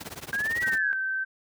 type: noise with tremolo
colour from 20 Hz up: pink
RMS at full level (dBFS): -35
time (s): 0-0.78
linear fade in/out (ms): 10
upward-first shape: triangle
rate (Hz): 18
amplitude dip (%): 100
type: linear two-way sweep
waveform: sine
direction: up then down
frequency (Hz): 1593 to 1947 to 1593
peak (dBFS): -25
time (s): 0.33-0.93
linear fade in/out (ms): 0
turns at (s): 0.62
type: tone with vibrato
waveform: sine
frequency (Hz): 1549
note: G6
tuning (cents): -21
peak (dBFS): -26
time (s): 0.62-1.25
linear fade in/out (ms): 20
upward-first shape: triangle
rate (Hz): 20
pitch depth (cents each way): 9
effects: high-pass 80 Hz 12 dB/octave